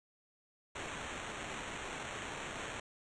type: noise with sample-and-hold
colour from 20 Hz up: white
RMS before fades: -43 dBFS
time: 0.75-2.8 s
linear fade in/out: 5 ms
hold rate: 4900 Hz
effects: resampled to 22050 Hz